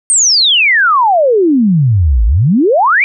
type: exponential two-way sweep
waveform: sine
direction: down then up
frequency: 8870 to 50.7 to 2442 Hz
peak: -6 dBFS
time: 0.1-3.04 s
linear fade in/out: 0 ms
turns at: 2.25 s
effects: none